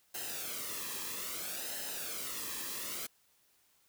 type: noise with flanger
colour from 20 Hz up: white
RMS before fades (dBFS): -40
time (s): 0.14-3.07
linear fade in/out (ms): 10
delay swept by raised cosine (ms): 0.86 to 1.39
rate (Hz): 0.61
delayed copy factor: -0.65
effects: white hiss -70 dBFS RMS until 3.88 s